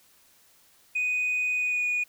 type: tone with pitch glide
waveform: sine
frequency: 2489 to 2459 Hz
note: D#7 to D#7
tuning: 0 to -21 cents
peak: -22 dBFS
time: 0.95-2.04 s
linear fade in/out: 10 ms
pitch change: -21 cents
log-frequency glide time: 1.55-1.85 s
effects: tanh soft clip ceiling -22 dBFS + white hiss -60 dBFS RMS until 2.08 s